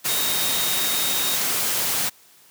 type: tone in noise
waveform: sine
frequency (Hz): 3729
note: A#7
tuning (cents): 0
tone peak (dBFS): -27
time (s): 0.07-1.37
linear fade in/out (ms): 20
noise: white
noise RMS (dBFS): -23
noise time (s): 0.04-2.1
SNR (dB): -7
effects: white hiss -53 dBFS RMS until 2.5 s + high-pass 100 Hz 12 dB/octave